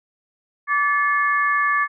sine tone cluster, 1157 / 1734 / 2160 Hz, D6 / A6 / C#7, -26 / -26 / -45 cents, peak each -19 / -20 / -27 dBFS, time 0.67-1.88 s, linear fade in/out 50 ms, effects none

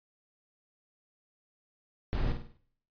brown noise with echo, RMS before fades -30 dBFS, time 2.13-2.32 s, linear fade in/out 0 ms, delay 50 ms, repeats 5, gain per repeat -7 dB, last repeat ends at 2.57 s, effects noise-tail reverb RT60 0.6 s tail -18 dB re dry + resampled to 11025 Hz

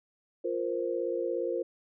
sine chord, F suspended fourth, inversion none, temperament equal, 349.2 / 466.2 / 523.3 Hz, F4 / Bb4 / C5, 0 / 0 / 0 cents, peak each -33 dBFS, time 0.44-1.63 s, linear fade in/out 10 ms, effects none

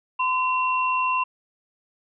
sine tone pair together, 1022 / 2728 Hz, C6 / F7, -41 / -41 cents, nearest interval octave + perfect fourth, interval 1700 cents, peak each -21 / -26 dBFS, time 0.19-1.24 s, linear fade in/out 10 ms, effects none

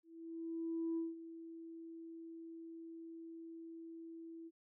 sine tone with ADSR envelope, 329.6 Hz, E4, in tune, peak -34 dBFS, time 0.03-4.51 s, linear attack 940 ms, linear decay 180 ms, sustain -14 dB, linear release 42 ms, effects tanh soft clip ceiling -32 dBFS

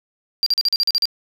triangle tone bursts, 4742 Hz, D8, 16 cents sharp, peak -12 dBFS, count 9, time 0.43-1.055 s, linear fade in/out 0 ms, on 33 ms, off 41 ms, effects tanh soft clip ceiling -10 dBFS + 9-bit

